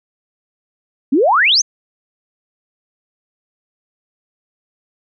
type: exponential sweep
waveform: sine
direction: up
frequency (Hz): 244.7 to 6645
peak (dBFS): -9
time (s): 1.12-1.62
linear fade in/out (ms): 10
effects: none